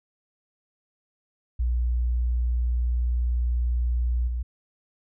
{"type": "tone with level steps", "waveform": "sine", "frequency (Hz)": 60.2, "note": "B1", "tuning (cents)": -44, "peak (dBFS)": [-21, -25], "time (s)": [1.59, 4.43], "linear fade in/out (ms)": 10, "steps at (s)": 4.27, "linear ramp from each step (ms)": 10, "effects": []}